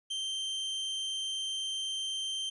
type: tone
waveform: 40% pulse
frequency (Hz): 3136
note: G7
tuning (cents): 0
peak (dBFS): -32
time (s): 0.1-2.5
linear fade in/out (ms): 10
effects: resampled to 24000 Hz + 12-bit